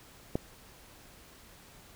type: click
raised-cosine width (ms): 2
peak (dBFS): -15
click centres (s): 0.355
effects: pink hiss -55 dBFS RMS until 1.95 s